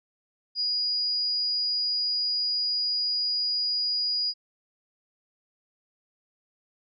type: tone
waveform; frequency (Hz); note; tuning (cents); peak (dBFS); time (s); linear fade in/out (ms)
sine; 4893; D#8; -30; -24; 0.55-4.34; 50
effects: none